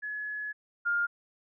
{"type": "tone pair in turn", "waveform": "sine", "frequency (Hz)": [1698, 1409], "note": ["G#6", "F6"], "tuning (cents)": [38, 15], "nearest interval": "minor third", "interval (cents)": 323, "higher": "first", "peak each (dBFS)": [-33, -25], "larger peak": "second", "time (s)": [[0.02, 0.53], [0.85, 1.07]], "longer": "first", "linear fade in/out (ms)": 20, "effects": []}